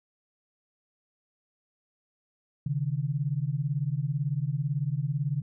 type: beating tone pair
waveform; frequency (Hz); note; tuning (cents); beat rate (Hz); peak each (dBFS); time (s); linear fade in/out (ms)
sine; 134 / 152; C3 / D#3; +42 / -40; 18; -29; 2.66-5.42; 5
effects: none